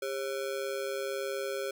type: ring-modulated tone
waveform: square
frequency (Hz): 472.1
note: A#4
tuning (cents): +22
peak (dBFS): -30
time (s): 0.02-1.71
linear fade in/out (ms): 5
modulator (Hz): 70.7
effects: none